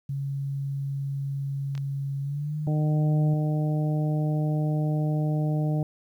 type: tone with pitch glide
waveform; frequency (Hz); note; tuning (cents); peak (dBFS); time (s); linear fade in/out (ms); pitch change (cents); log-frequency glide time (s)
sine; 138.59 to 152.01; C#3 to D#3; 0 to -40; -27; 0.09-3.34; 5; +160; 2.22-2.56
type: clicks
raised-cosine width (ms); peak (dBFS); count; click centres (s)
0.2; -26; 2; 1.752 / 1.778
type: harmonic tone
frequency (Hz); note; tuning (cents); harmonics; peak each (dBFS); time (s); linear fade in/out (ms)
152.3; D#3; -37; 1 / 2 / 3 / 4 / 5; -23 / -32 / -39 / -36 / -40; 2.67-5.83; 2
effects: 10-bit